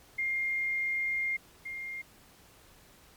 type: tone pair in turn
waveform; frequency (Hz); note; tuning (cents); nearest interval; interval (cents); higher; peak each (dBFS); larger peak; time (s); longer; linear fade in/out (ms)
sine; 2118 / 2118; C7 / C7; +21 / +21; unison; 0; neither; -28 / -36; first; 0.18-1.37 / 1.65-2.02; first; 10
effects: pink hiss -58 dBFS RMS until 3.16 s + MP3 96 kbps

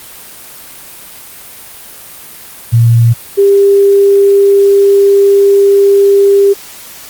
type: tone pair in turn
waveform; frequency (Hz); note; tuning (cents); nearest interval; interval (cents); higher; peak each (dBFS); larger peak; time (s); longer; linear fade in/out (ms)
sine; 116.54 / 398.5; A#2 / G4; 0 / +28; octave + major sixth; 2128; second; -3; neither; 2.72-3.14 / 3.37-6.54; second; 20
effects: white hiss -31 dBFS RMS until 7.09 s + Opus 32 kbps

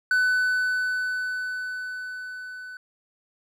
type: tone with level ramp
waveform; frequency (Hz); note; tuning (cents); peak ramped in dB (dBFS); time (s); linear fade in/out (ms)
triangle; 1500; F#6; +23; -16 to -35; 0.11-2.77; 2
effects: none

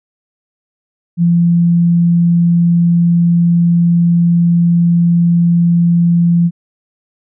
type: tone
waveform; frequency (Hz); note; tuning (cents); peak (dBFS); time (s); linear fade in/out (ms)
sine; 171.2; F3; -34; -7; 1.17-6.51; 50
effects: none

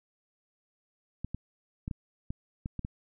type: clicks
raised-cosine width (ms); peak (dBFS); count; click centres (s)
5; -22; 8; 1.246 / 1.346 / 1.879 / 1.912 / 2.305 / 2.659 / 2.793 / 2.849
effects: none

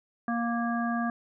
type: harmonic tone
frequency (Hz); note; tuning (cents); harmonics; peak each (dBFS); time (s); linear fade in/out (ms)
234.6; A#3; +11; 1 / 3 / 5 / 7; -28 / -33 / -35 / -36; 0.28-1.1; 2
effects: none

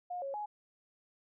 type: tone with pitch steps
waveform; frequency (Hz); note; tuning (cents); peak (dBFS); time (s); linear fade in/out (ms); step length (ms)
sine; 715 / 550 / 837; F5 / C#5 / G#5; +41 / -14 / +13; -36; 0.1-0.46; 10; 120
effects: none

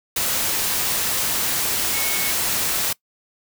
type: tone in noise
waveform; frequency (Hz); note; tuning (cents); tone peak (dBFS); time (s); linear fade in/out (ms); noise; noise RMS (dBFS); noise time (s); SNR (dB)
sine; 2200; C#7; -14; -28; 1.94-2.31; 5; white; -22; 0.16-2.93; -9
effects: noise-tail reverb RT60 0.1 s tail -22 dB re dry

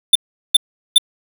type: tone bursts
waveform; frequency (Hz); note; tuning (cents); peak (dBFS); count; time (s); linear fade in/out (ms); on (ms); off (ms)
square; 3558; A7; +19; -5; 3; 0.13-0.982; 5; 24; 390
effects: none

